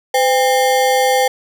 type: ring-modulated tone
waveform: square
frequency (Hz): 656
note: E5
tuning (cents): -9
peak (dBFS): -9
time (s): 0.14-1.28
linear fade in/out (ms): 5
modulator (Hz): 145
effects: none